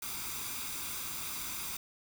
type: noise with comb filter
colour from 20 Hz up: white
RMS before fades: -39 dBFS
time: 0.02-1.77 s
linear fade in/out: 5 ms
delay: 0.83 ms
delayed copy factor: +0.6
effects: none

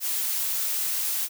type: noise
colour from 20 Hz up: blue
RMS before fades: -27 dBFS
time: 0-1.29 s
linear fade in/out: 50 ms
effects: none

